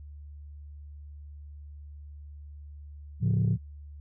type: chord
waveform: sine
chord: A augmented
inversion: none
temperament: equal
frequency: 110 / 138.59 / 174.61 Hz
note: A2 / C#3 / E#3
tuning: 0 / 0 / 0 cents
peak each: -23 / -27 / -27 dBFS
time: 3.2-3.58 s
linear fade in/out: 50 ms
effects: tanh soft clip ceiling -18 dBFS + added 73 Hz sine -42 dBFS peak until 4 s